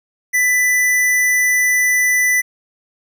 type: tone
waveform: square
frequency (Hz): 1990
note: B6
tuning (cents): +13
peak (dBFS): -13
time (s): 0.33-2.42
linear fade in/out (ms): 20
effects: none